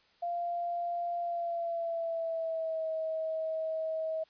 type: tone with pitch glide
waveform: sine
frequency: 693 to 639.2 Hz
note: F5 to D#5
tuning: -14 to +47 cents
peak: -31 dBFS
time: 0.22-4.24 s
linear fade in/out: 10 ms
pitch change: -139 cents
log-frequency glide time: 1.19-2.89 s
effects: white hiss -66 dBFS RMS until 4.29 s + resampled to 11025 Hz